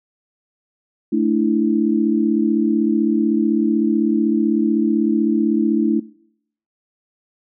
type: chord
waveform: sine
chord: A suspended fourth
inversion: none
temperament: equal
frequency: 220 / 293.7 / 329.6 Hz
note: A3 / D4 / E4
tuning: 0 / 0 / 0 cents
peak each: -19 dBFS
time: 1.12-6 s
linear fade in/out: 10 ms
effects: noise-tail reverb RT60 0.7 s tail -22 dB re dry